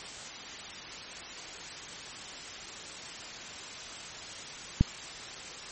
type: click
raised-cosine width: 5 ms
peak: -8 dBFS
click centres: 4.81 s
effects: white hiss -42 dBFS RMS until 5.71 s + MP3 32 kbps